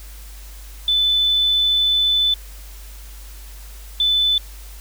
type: tone pair in turn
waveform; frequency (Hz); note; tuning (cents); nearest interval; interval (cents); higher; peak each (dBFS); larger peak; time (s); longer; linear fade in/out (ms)
sine; 3506 / 3506; A7 / A7; -7 / -7; unison; 0; neither; -14; neither; 0.88-2.34 / 4-4.38; first; 2
effects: added 50 Hz sine -35 dBFS peak until 4.8 s + white hiss -44 dBFS RMS until 4.8 s